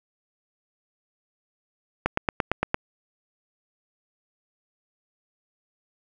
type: click train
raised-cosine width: 0.5 ms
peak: -6 dBFS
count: 7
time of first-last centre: 2.06-2.744 s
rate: 8.77 Hz
effects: 8-bit